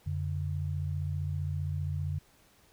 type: tone pair together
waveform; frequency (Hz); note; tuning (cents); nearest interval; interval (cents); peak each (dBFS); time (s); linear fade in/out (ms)
sine; 89 / 144.22; F2 / D3; +33 / -31; minor sixth; 836; -32 / -34; 0.06-2.19; 10
effects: pink hiss -63 dBFS RMS until 2.72 s